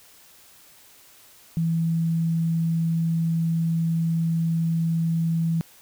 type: tone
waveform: sine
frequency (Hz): 164.81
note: E3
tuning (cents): 0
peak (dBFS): -20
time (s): 1.57-5.61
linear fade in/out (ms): 0
effects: white hiss -52 dBFS RMS until 5.81 s